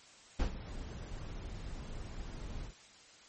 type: noise with ADSR envelope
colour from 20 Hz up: brown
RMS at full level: -28 dBFS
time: 0.39-2.74 s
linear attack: 11 ms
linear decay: 100 ms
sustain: -15 dB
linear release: 94 ms
effects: white hiss -58 dBFS RMS until 3.28 s + MP3 32 kbps